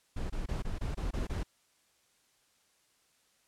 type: noise bursts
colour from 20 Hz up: brown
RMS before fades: -34 dBFS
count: 8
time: 0.16-1.434 s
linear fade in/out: 10 ms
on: 140 ms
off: 22 ms
effects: white hiss -70 dBFS RMS until 3.47 s + low-pass 10000 Hz 12 dB/octave